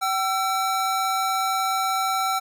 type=tone pair together; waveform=square; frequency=766 / 1341.8 Hz; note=G5 / E6; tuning=-40 / +30 cents; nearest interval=minor seventh; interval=970 cents; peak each=-25 dBFS; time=0.01-2.4 s; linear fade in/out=20 ms; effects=none